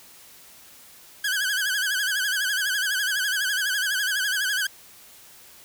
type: tone with vibrato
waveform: sawtooth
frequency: 1581 Hz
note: G6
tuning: 14 cents sharp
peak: -19 dBFS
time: 1.24-4.67 s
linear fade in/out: 5 ms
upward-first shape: sine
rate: 12 Hz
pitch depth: 110 cents each way
effects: white hiss -49 dBFS RMS until 5.64 s